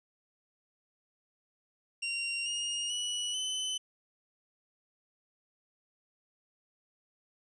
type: tone with pitch steps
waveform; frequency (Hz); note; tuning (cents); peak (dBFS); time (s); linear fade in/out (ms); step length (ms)
sawtooth; 2765 / 2851 / 2940 / 3031; F7 / F7 / F#7 / F#7; -18 / +35 / -12 / +41; -29; 2.02-3.78; 10; 440
effects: resampled to 22050 Hz